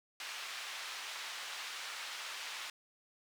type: band-pass noise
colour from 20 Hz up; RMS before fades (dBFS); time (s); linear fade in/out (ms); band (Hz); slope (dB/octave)
white; -44; 0.2-2.7; 2; 970 to 3900; 12
effects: none